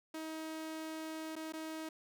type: tone with dropouts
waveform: sawtooth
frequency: 317.1 Hz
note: D#4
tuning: 33 cents sharp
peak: -37 dBFS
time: 0.14-1.89 s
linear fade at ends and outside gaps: 5 ms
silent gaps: 1.356-1.362 / 1.524-1.535 s
effects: none